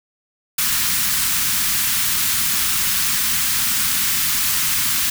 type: band-stop noise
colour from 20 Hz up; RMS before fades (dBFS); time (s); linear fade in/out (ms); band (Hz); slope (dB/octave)
white; -19; 0.58-5.1; 5; 250 to 1100; 24
effects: none